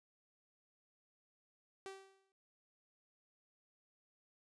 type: tone with exponential decay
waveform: sawtooth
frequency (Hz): 386.8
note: G4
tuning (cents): -23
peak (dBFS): -40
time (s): 1.86-2.32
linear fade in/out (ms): 0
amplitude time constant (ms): 100
effects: noise-tail reverb RT60 0.2 s tail -23 dB re dry + resampled to 22050 Hz